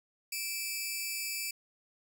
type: tone pair together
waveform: 10% pulse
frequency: 2349 / 2602 Hz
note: D7 / E7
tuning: 0 / -23 cents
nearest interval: major second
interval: 177 cents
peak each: -27 / -30 dBFS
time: 0.32-1.51 s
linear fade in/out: 5 ms
effects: none